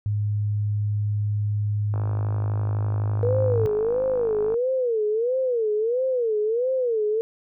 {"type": "tone", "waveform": "sine", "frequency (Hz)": 104.1, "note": "G#2", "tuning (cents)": 5, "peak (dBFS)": -21, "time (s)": [0.06, 3.66], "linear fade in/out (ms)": 0}
{"type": "click train", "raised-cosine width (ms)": 1, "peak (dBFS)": -21, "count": 136, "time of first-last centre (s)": [1.94, 4.541], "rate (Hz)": 51.9}
{"type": "tone with vibrato", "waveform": "sine", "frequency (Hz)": 469.7, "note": "A#4", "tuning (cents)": 13, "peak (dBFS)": -20, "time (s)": [3.23, 7.21], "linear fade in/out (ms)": 0, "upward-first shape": "sine", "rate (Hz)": 1.5, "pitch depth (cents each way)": 190}
{"effects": []}